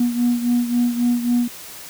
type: beating tone pair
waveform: sine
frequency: 240.5 / 244.2 Hz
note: B3 / B3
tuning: -46 / -19 cents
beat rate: 3.7 Hz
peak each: -16 / -21 dBFS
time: 0-1.48 s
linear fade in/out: 5 ms
effects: tanh soft clip ceiling -11 dBFS + white hiss -37 dBFS RMS until 1.89 s